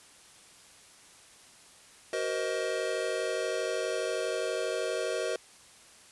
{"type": "chord", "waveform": "square", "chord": "C half-diminished seventh", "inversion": "second", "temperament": "just", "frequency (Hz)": [376.7, 470.9, 523.3, 627.9], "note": ["Gb4", "Bb4", "C5", "Eb5"], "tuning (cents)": [31, 18, 0, 16], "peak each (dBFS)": [-37, -35, -37, -35], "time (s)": [2.13, 5.36], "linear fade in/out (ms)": 2, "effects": ["white hiss -55 dBFS RMS until 6.11 s", "resampled to 24000 Hz"]}